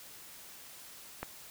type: click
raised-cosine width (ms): 0.5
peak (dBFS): -21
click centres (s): 1.23
effects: white hiss -51 dBFS RMS until 1.5 s